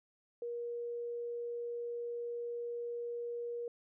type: tone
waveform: sine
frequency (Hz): 474.9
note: A#4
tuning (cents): +32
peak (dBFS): -37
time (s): 0.42-3.68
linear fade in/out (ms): 2
effects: none